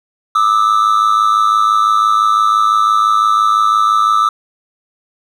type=tone pair together; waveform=triangle; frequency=1195.1 / 1301 Hz; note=D6 / E6; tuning=+30 / -23 cents; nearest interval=minor second; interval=147 cents; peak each=-10 dBFS; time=0.35-4.29 s; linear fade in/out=5 ms; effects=none